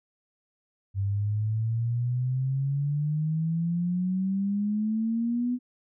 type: exponential sweep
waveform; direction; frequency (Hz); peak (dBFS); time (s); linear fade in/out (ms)
sine; up; 97.1 to 250; -24; 0.94-5.59; 50
effects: none